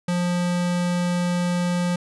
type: tone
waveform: square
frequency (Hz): 176.5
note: F3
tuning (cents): +19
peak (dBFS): -21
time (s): 0.08-1.96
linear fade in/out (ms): 5
effects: resampled to 24000 Hz